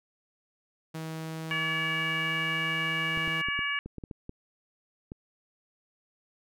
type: tone with pitch glide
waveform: sawtooth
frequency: 160 to 162.05 Hz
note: D#3 to E3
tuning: +49 to -29 cents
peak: -31 dBFS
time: 0.94-3.42 s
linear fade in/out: 10 ms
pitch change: +22 cents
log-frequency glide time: 1.13-2.7 s
type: harmonic tone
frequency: 570 Hz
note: C#5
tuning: 48 cents sharp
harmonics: 2 / 3 / 4 / 5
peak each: -37 / -32 / -32 / -34 dBFS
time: 1.51-3.79 s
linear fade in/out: 0 ms
type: clicks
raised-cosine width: 3 ms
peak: -26 dBFS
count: 10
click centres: 3.174 / 3.278 / 3.486 / 3.591 / 3.86 / 3.983 / 4.038 / 4.112 / 4.294 / 5.119 s
effects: none